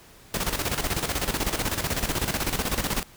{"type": "noise with tremolo", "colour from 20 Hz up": "pink", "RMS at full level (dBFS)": -25, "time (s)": [0.34, 3.03], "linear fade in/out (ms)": 2, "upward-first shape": "square", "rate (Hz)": 16, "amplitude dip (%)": 65, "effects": ["pink hiss -51 dBFS RMS until 3.16 s"]}